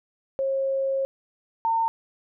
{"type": "tone pair in turn", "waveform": "sine", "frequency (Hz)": [540, 908.2], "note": ["C#5", "A#5"], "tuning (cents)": [-45, -45], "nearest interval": "major sixth", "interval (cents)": 900, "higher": "second", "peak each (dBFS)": [-22, -20], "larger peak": "second", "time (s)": [[0.39, 1.05], [1.65, 1.88]], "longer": "first", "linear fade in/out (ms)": 0, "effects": []}